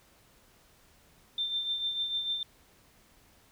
sine tone with tremolo, 3577 Hz, A7, 28 cents sharp, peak -27 dBFS, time 1.38-2.43 s, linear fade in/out 2 ms, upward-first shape triangle, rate 6.7 Hz, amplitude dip 60%, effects pink hiss -62 dBFS RMS until 3.51 s

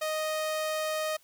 sawtooth tone, 622.3 Hz, D#5, in tune, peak -25 dBFS, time 0.01-1.17 s, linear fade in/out 10 ms, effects white hiss -63 dBFS RMS until 1.23 s

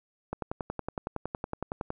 click train, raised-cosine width 1 ms, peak -18 dBFS, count 18, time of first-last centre 0.33-1.904 s, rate 10.8 Hz, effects none

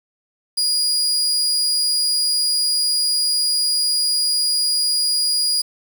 35% pulse tone, 4878 Hz, D#8, 35 cents flat, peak -15 dBFS, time 0.57-5.62 s, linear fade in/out 10 ms, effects 7-bit

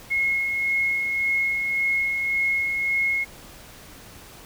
sine tone with tremolo, 2165 Hz, C#7, 41 cents flat, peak -19 dBFS, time 0.1-3.25 s, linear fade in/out 20 ms, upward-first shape sine, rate 1.8 Hz, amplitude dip 35%, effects pink hiss -45 dBFS RMS until 4.45 s

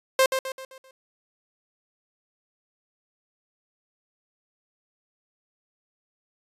sawtooth tone with echo, 527 Hz, C5, 12 cents sharp, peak -12 dBFS, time 0.19-0.26 s, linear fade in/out 2 ms, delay 130 ms, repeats 5, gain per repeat -7 dB, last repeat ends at 0.91 s, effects resampled to 32000 Hz

